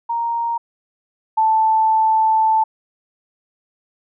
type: tone pair in turn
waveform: sine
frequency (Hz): 932.3 / 880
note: A#5 / A5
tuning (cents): 0 / 0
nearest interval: minor second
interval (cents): 100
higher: first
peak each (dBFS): -18 / -12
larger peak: second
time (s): 0.09-0.58 / 1.37-2.64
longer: second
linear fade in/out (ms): 10
effects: none